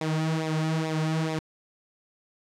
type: tone with flanger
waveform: sawtooth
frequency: 158.4 Hz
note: D#3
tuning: 31 cents sharp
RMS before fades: -27 dBFS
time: 0.01-1.39 s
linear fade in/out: 2 ms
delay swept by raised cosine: 0.65 to 4.45 ms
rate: 2.3 Hz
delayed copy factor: -0.7
effects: low-pass 7000 Hz 12 dB/octave + 10-bit